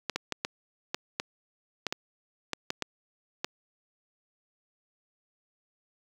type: clicks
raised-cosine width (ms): 0.2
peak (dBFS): -12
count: 12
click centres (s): 0.097 / 0.16 / 0.323 / 0.449 / 0.945 / 1.199 / 1.867 / 1.925 / 2.533 / 2.704 / 2.823 / 3.445
effects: high-pass 60 Hz 12 dB/octave + 7-bit